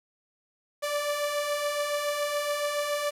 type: beating tone pair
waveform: sawtooth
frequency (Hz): 579 / 586.1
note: D5 / D5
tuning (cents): -25 / -4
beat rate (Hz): 7.1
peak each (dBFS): -31 / -24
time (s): 0.82-3.11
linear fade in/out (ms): 20
effects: resampled to 32000 Hz + 8-bit